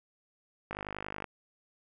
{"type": "click train", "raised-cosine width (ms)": 0.5, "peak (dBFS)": -22, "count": 28, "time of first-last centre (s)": [0.71, 1.243], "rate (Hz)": 50.7, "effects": []}